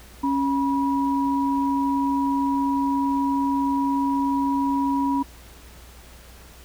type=tone pair together; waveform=sine; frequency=275.4 / 970 Hz; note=C#4 / B5; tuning=-11 / -31 cents; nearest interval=octave + minor seventh; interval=2180 cents; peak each=-21 / -24 dBFS; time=0.23-5.23 s; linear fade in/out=10 ms; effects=added 60 Hz sine -46 dBFS peak until 6.64 s + pink hiss -48 dBFS RMS until 6.64 s